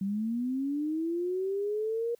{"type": "linear sweep", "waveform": "sine", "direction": "up", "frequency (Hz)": [190.4, 475.5], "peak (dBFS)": -28, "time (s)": [0.01, 2.15], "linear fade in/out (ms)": 5, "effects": ["white hiss -68 dBFS RMS until 2.19 s"]}